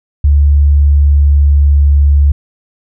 sine tone with pitch glide, 72 to 71.54 Hz, D2 to D2, -34 to -45 cents, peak -4 dBFS, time 0.24-2.32 s, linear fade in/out 5 ms, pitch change -11 cents, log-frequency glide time 0.69-1.95 s, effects none

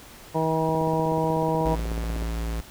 harmonic tone, 160 Hz, D#3, 49 cents sharp, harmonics 1 / 2 / 3 / 4 / 5 / 6, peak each -27 / -29 / -27 / -29 / -31 / -28 dBFS, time 0.34-1.76 s, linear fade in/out 20 ms
click train, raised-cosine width 2 ms, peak -22 dBFS, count 26, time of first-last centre 0.69-2.224 s, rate 16.3 Hz
square tone, 56.3 Hz, A1, 40 cents sharp, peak -27 dBFS, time 1.65-2.61 s, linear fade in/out 5 ms
effects pink hiss -46 dBFS RMS until 2.7 s

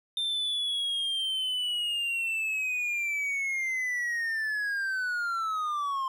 triangle linear sweep, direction down, 3600 to 1046.5 Hz, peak -26 dBFS, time 0.17-6.08 s, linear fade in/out 2 ms, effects none

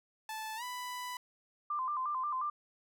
sawtooth tone with pitch glide, 874 to 992.4 Hz, A5 to B5, -12 to +8 cents, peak -35 dBFS, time 0.29-1.17 s, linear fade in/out 2 ms, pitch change +220 cents, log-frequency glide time 0.56-0.63 s
sine tone with vibrato, 1108.7 Hz, C#6, in tune, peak -32 dBFS, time 1.7-2.5 s, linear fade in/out 5 ms, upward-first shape square, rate 5.6 Hz, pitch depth 120 cents each way
effects none

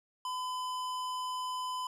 sine tone with hard clipping, 1010 Hz, B5, 39 cents sharp, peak -36 dBFS, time 0.25-1.87 s, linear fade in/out 2 ms, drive 16 dB, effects none

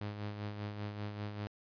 sawtooth tone with tremolo, 103.83 Hz, G#2, in tune, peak -33 dBFS, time 0.01-1.47 s, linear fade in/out 0 ms, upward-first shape sine, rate 5.1 Hz, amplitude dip 50%, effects resampled to 11025 Hz

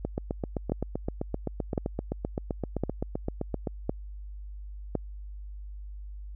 two click trains, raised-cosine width 2 ms, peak -13 / -16 dBFS, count 5 / 29, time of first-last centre 0.72-4.953 / 0.05-3.672 s, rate 0.945 / 7.73 Hz, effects added 50 Hz sine -38 dBFS peak until 6.35 s

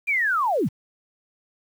sine linear sweep, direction down, 2429 to 87.31 Hz, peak -19 dBFS, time 0.07-0.69 s, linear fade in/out 20 ms, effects 8-bit

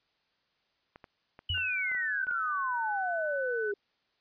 clicks, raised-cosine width 0.5 ms, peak -33 dBFS, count 8, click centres 0.959 / 1.042 / 1.391 / 1.577 / 1.916 / 1.949 / 2.269 / 2.312 s
sine exponential sweep, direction down, 3000 to 397.7 Hz, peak -30 dBFS, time 1.49-3.74 s, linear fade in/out 5 ms
sine tone with exponential decay, 88.1 Hz, F2, 16 cents sharp, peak -29 dBFS, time 1.5-1.73 s, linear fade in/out 0 ms, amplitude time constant 48 ms
sine tone, 1500 Hz, F#6, 23 cents sharp, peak -33 dBFS, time 1.54-3.72 s, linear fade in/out 10 ms
effects white hiss -74 dBFS RMS until 4.2 s + resampled to 11025 Hz

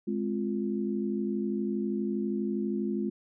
sine chord, F minor, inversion first, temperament just, 209.5 / 261.9 / 349.2 Hz, Ab3 / C4 / F4, +15 / +2 / 0 cents, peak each -30 / -35 / -33 dBFS, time 0.07-3.1 s, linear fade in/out 10 ms, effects none

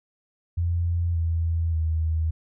sine tone with pitch steps, 85.7 / 82.83 / 80.05 Hz, F2 / E2 / D#2, -32 / +9 / +50 cents, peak -21 dBFS, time 0.57-2.31 s, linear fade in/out 10 ms, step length 580 ms, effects none

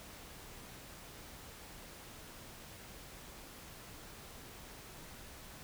silence, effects pink hiss -52 dBFS RMS until 5.63 s

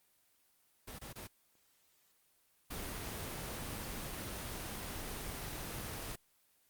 pink noise bursts, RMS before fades -47 dBFS, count 3, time 0.87-1.274 s, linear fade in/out 10 ms, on 120 ms, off 22 ms
pink noise, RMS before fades -42 dBFS, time 2.7-6.16 s, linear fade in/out 10 ms
effects white hiss -72 dBFS RMS until 6.69 s + Opus 24 kbps

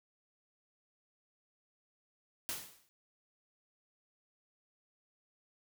white noise with exponential decay, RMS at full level -36 dBFS, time 2.49-2.89 s, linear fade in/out 0 ms, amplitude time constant 86 ms, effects none

